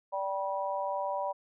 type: harmonic tone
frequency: 194.5 Hz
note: G3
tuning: 13 cents flat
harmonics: 3 / 4 / 5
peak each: -34 / -36 / -34 dBFS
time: 0.12-1.33 s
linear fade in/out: 20 ms
effects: none